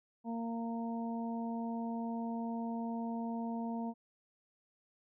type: harmonic tone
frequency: 230.6 Hz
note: A#3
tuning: 19 cents flat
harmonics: 1 / 2 / 3 / 4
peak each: -36 / -48 / -45 / -46 dBFS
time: 0.24-3.94 s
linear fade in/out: 50 ms
effects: none